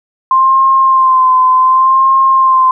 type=tone with vibrato; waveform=sine; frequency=1046.5 Hz; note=C6; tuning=in tune; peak=-5 dBFS; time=0.31-2.71 s; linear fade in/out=2 ms; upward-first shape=sine; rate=0.67 Hz; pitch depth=34 cents each way; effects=none